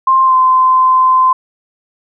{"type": "tone with pitch glide", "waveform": "sine", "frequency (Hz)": [1054, 1032.9], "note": ["C6", "C6"], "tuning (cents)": [12, -23], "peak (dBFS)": -6, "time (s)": [0.07, 1.33], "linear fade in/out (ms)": 5, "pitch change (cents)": -35, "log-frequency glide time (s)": [0.24, 0.35], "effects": []}